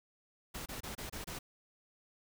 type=noise bursts; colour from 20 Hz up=pink; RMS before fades=-43 dBFS; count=6; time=0.54-1.39 s; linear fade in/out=10 ms; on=120 ms; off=26 ms; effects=none